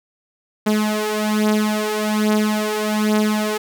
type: beating tone pair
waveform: sawtooth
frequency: 212.3 / 213.5 Hz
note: G#3 / G#3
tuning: +38 / +48 cents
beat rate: 1.2 Hz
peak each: -17 / -15 dBFS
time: 0.66-3.58 s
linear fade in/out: 10 ms
effects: none